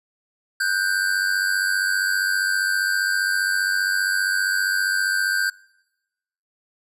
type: tone pair together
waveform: square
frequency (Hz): 1480 / 1575.1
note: F#6 / G6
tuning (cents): 0 / +8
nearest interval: minor second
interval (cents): 108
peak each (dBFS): -25 / -22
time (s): 0.6-5.5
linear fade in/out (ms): 5
effects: noise-tail reverb RT60 1.0 s tail -25 dB re dry + resampled to 32000 Hz